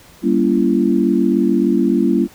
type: chord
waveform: sine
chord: G diminished seventh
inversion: none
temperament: just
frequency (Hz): 196 / 235.2 / 282.2 / 338.7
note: G3 / Bb3 / Db4 / Fb4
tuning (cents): 0 / +16 / +31 / +47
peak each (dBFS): -18 / -17 / -18 / -17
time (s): 0.22-2.28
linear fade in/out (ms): 50
effects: pink hiss -45 dBFS RMS until 2.34 s